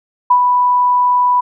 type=tone with ADSR envelope; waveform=sine; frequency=987.8 Hz; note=B5; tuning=in tune; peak=-5 dBFS; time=0.3-1.41 s; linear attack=9 ms; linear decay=78 ms; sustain=-4 dB; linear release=12 ms; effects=none